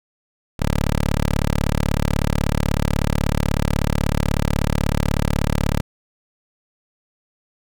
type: tone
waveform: 10% pulse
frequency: 36.27 Hz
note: D1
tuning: 21 cents flat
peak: -9 dBFS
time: 0.59-5.81 s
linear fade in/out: 10 ms
effects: none